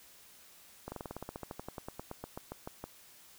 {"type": "slowing click train", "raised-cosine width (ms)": 1, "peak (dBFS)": -26, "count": 23, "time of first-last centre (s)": [0.88, 2.84], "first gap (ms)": 40, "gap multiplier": 1.07, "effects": ["white hiss -58 dBFS RMS until 3.38 s"]}